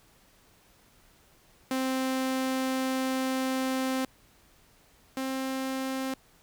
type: tone pair in turn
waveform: sawtooth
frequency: 261.7 / 264.4 Hz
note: C4 / C4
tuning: 0 / +18 cents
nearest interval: unison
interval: 18 cents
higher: second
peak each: -23 / -26 dBFS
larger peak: first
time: 1.71-4.05 / 5.17-6.14 s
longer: first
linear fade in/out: 2 ms
effects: pink hiss -61 dBFS RMS until 6.42 s